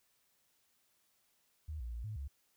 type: tone with pitch steps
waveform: sine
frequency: 76.8 / 58.9 / 57.9 / 107.3 / 69.1 Hz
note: D#2 / A#1 / A#1 / A2 / C#2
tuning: -22 / +19 / -11 / -43 / -5 cents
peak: -39 dBFS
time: 1.68-2.28 s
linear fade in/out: 10 ms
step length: 120 ms
effects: white hiss -75 dBFS RMS until 2.56 s